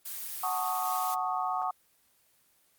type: noise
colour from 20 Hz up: blue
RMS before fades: -38 dBFS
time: 0.05-1.15 s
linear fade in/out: 10 ms
type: chord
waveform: sine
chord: D# half-diminished seventh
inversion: first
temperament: equal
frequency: 740 / 880 / 1108.7 / 1244.5 Hz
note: F#5 / A5 / C#6 / D#6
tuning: 0 / 0 / 0 / 0 cents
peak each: -32 / -36 / -34 / -35 dBFS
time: 0.43-1.71 s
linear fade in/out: 5 ms
effects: white hiss -67 dBFS RMS until 2.78 s + Opus 24 kbps